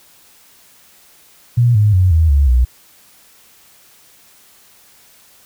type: tone with pitch steps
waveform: sine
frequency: 120 / 105.07 / 92 / 80.55 / 70.53 / 61.76 Hz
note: B2 / G#2 / F#2 / E2 / C#2 / B1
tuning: -49 / +21 / -9 / -39 / +31 / +1 cents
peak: -8 dBFS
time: 1.57-2.65 s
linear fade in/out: 10 ms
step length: 180 ms
effects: white hiss -48 dBFS RMS until 5.45 s